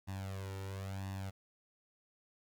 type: tone with flanger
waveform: sawtooth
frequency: 96.7 Hz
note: G2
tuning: 23 cents flat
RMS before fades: -42 dBFS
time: 0.07-1.31 s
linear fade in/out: 20 ms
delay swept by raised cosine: 1.1 to 2.2 ms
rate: 0.98 Hz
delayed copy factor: +0.85
effects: 12-bit